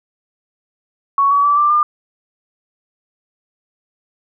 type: tone with pitch steps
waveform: sine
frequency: 1114 / 1135.4 / 1157.3 / 1179.6 / 1202.3 Hz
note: C#6 / C#6 / D6 / D6 / D6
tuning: +8 / +41 / -26 / +7 / +40 cents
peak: -10 dBFS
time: 1.18-1.83 s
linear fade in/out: 2 ms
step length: 130 ms
effects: none